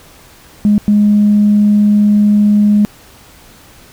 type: tone bursts at uneven times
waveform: sine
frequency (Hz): 207.7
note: G#3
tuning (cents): 0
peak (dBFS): -5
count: 2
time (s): 0.65-0.78 / 0.88-2.85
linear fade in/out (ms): 0
effects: tanh soft clip ceiling -1 dBFS + pink hiss -41 dBFS RMS until 3.92 s